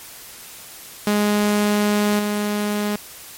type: tone with level steps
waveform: sawtooth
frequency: 207.7 Hz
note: G#3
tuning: in tune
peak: -12 / -16 dBFS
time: 1.07-2.96 s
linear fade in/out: 2 ms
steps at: 2.19 s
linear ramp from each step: 2 ms
effects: white hiss -39 dBFS RMS until 3.37 s + MP3 64 kbps